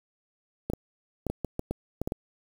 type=clicks; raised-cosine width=2 ms; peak=-16 dBFS; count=10; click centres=0.7 / 0.735 / 1.267 / 1.3 / 1.447 / 1.594 / 1.71 / 2.016 / 2.075 / 2.121 s; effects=7-bit